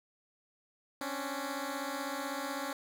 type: beating tone pair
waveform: 10% pulse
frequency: 270 / 286 Hz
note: C#4 / D4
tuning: -45 / -46 cents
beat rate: 16 Hz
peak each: -30 dBFS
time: 1.01-2.73 s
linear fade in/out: 2 ms
effects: none